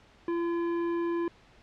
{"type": "tone with tanh clipping", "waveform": "triangle", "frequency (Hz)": 340.3, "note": "F4", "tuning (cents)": -45, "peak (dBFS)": -29, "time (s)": [0.28, 1.28], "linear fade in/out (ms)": 2, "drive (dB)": 16, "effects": ["pink hiss -58 dBFS RMS until 1.62 s", "low-pass 4000 Hz 12 dB/octave"]}